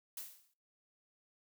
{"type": "noise with exponential decay", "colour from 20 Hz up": "blue", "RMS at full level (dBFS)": -41, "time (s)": [0.17, 0.54], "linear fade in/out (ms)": 5, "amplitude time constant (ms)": 80, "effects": ["noise-tail reverb RT60 0.4 s tail -23 dB re dry"]}